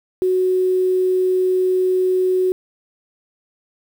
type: tone with quantisation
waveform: sine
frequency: 370 Hz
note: F#4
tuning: in tune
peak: -14 dBFS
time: 0.22-2.52 s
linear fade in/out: 0 ms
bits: 7
effects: none